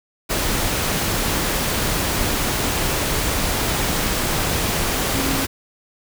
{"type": "tone in noise", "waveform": "sine", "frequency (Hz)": 270, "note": "C#4", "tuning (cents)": -45, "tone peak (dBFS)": -24, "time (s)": [5.14, 5.46], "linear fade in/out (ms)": 20, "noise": "pink", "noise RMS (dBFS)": -21, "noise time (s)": [0.29, 5.47], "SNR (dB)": -6, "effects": []}